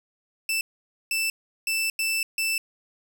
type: tone bursts at uneven times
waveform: sawtooth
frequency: 2653 Hz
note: E7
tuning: 10 cents sharp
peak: -20 dBFS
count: 5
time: 0.49-0.61 / 1.11-1.3 / 1.67-1.9 / 1.99-2.23 / 2.38-2.58 s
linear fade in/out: 2 ms
effects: none